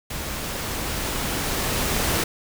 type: noise with level ramp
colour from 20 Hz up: pink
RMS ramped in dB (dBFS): -31 to -22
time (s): 0.1-2.24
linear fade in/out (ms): 5
effects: none